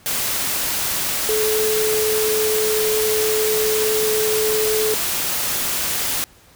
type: tone in noise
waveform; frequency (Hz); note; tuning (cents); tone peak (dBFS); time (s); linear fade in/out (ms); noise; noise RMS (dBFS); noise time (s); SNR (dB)
sine; 431.9; A4; -32; -18; 1.29-4.94; 0; white; -22; 0.06-6.24; +1
effects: pink hiss -50 dBFS RMS until 6.55 s